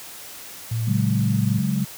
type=tone with vibrato; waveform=sine; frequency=113.5 Hz; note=A#2; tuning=46 cents flat; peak=-21 dBFS; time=0.71-1.59 s; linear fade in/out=5 ms; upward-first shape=triangle; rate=15 Hz; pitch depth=13 cents each way
type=chord; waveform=sine; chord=C# suspended fourth; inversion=none; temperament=just; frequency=138.59 / 184.79 / 207.9 Hz; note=C#3 / F#3 / G#3; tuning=0 / -2 / +2 cents; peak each=-24 dBFS; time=0.87-1.85 s; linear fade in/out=10 ms
effects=white hiss -39 dBFS RMS until 1.97 s + high-pass 60 Hz 12 dB/octave